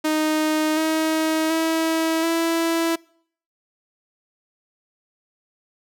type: tone with pitch steps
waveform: sawtooth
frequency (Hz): 310 / 316.9 / 323.9 / 331.1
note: D#4 / D#4 / E4 / E4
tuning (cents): -6 / +32 / -30 / +8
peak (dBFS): -15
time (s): 0.04-2.96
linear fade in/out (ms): 10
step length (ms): 730
effects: noise-tail reverb RT60 0.6 s tail -25 dB re dry